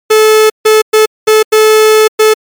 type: tone bursts at uneven times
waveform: 45% pulse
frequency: 433.6 Hz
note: A4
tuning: 25 cents flat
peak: -3 dBFS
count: 6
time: 0.1-0.5 / 0.65-0.82 / 0.93-1.06 / 1.27-1.43 / 1.52-2.08 / 2.19-2.34 s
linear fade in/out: 10 ms
effects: MP3 96 kbps